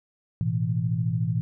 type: chord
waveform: sine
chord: A suspended second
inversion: none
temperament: equal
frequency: 110 / 123.47 / 164.81 Hz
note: A2 / B2 / E3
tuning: 0 / 0 / 0 cents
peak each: -27 dBFS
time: 0.41-1.41 s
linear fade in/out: 0 ms
effects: none